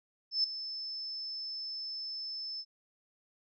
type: tone with ADSR envelope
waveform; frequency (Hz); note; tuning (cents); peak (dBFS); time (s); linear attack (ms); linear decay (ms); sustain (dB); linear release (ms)
sine; 5260; E8; -5; -24; 0.31-2.65; 130; 4; -13; 53
effects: none